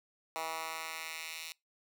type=tone with high-pass filter sweep; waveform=10% pulse; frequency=161.4 Hz; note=E3; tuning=36 cents flat; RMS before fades=-41 dBFS; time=0.36-1.52 s; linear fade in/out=0 ms; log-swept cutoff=830 to 3100 Hz; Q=1.3; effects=noise-tail reverb RT60 0.2 s tail -24 dB re dry